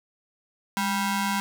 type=ring-modulated tone; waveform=sawtooth; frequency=590 Hz; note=D5; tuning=8 cents sharp; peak=-17 dBFS; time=0.77-1.4 s; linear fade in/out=0 ms; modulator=386 Hz; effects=none